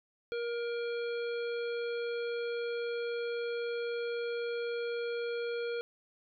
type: harmonic tone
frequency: 471.9 Hz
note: A#4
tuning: 21 cents sharp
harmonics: 1 / 3 / 5 / 7 / 9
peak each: -33 / -43 / -47 / -50 / -52 dBFS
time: 0.32-5.81 s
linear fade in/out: 0 ms
effects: none